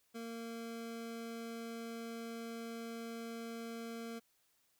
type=tone; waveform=25% pulse; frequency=230 Hz; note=A#3; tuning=23 cents flat; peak=-39 dBFS; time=0.14-4.2 s; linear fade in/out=20 ms; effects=white hiss -75 dBFS RMS until 4.79 s